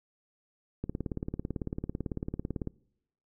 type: click train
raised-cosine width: 3 ms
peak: -20 dBFS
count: 34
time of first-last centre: 0.84-2.673 s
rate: 18 Hz
effects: noise-tail reverb RT60 0.8 s tail -25 dB re dry